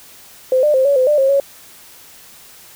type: tone with pitch steps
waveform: sine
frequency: 516 / 598 / 524 / 564 / 513 / 595 / 538 / 556 Hz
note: C5 / D5 / C5 / C#5 / C5 / D5 / C5 / C#5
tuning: -24 / +31 / +2 / +30 / -34 / +22 / +48 / +5 cents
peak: -10 dBFS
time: 0.52-1.4 s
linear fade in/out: 2 ms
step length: 110 ms
effects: white hiss -42 dBFS RMS until 2.75 s